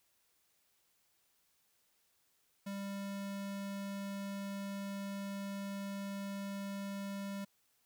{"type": "tone", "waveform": "square", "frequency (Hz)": 198.2, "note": "G3", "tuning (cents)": 19, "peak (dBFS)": -40, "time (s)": [2.66, 7.45], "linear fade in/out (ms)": 10, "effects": ["white hiss -75 dBFS RMS until 7.85 s"]}